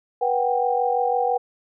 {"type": "tone cluster", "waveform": "sine", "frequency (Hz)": [487.9, 747, 793], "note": ["B4", "F#5", "G5"], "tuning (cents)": [-21, 16, 20], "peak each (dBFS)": [-23, -23, -23], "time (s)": [0.21, 1.38], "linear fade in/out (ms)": 10, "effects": []}